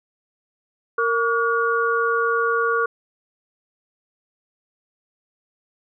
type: tone cluster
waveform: sine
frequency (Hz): 461.8 / 1143 / 1434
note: A#4 / D6 / F6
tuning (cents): -16 / -47 / +45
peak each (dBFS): -22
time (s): 0.98-2.86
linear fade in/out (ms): 5
effects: none